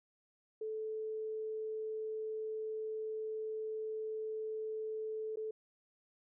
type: tone with dropouts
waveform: sine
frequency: 436.2 Hz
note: A4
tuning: 15 cents flat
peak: -37 dBFS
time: 0.61-5.51 s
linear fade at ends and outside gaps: 5 ms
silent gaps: 5.359-5.37 s
effects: none